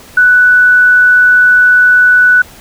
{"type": "tone", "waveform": "sine", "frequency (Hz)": 1485, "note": "F#6", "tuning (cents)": 6, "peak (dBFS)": -3, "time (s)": [0.17, 2.42], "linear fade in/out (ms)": 5, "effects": ["pink hiss -36 dBFS RMS until 2.6 s"]}